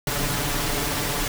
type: noise with comb filter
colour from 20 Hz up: pink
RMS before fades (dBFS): -25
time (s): 0.07-1.28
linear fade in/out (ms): 2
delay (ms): 6.9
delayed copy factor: +0.8
effects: none